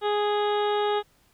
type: harmonic tone with a mistuned harmonic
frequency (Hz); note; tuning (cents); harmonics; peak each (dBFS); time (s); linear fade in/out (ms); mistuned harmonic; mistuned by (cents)
415.3; G#4; 0; 1 / 2 / 3 / 4 / 5 / 6 / 7 / 8 / 9; -24 / -27 / -33 / -38 / -43 / -48 / -41 / -40 / -39; 0.01-1.03; 50; 6; -20
effects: pink hiss -63 dBFS RMS until 1.33 s